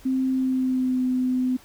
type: tone with pitch glide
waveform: sine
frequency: 261.6 to 254.4 Hz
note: C4 to C4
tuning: 0 to -48 cents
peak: -20 dBFS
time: 0.05-1.57 s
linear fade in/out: 10 ms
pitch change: -48 cents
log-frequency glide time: 0.31-1.04 s
effects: pink hiss -51 dBFS RMS until 1.64 s